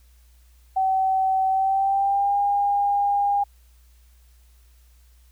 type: tone with pitch glide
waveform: sine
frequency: 763 to 808.4 Hz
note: G5 to G#5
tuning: -47 to -47 cents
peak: -18 dBFS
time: 0.76-3.44 s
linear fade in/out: 10 ms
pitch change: +100 cents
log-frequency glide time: 1.49-2.38 s
effects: added 60 Hz sine -51 dBFS peak until 5.31 s + white hiss -63 dBFS RMS until 5.31 s